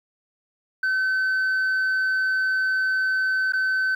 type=tone with dropouts; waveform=sine; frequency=1528 Hz; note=G6; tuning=45 cents flat; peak=-17 dBFS; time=0.83-3.95 s; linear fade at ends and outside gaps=5 ms; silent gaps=3.523-3.534 s; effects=tanh soft clip ceiling -19 dBFS + 9-bit